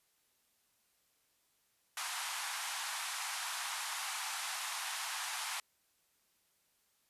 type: band-pass noise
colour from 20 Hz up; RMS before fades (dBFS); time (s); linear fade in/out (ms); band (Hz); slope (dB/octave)
pink; -40; 1.97-5.6; 2; 790 to 12000; 48
effects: white hiss -75 dBFS RMS until 7.09 s + resampled to 32000 Hz